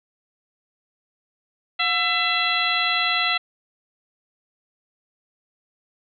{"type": "harmonic tone with a mistuned harmonic", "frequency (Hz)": 670, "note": "E5", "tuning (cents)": 28, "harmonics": [1, 2, 3, 4, 5, 6], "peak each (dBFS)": [-30, -26, -25, -25, -26, -27], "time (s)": [1.79, 3.38], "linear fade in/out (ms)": 10, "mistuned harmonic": 1, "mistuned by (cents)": 130, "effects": []}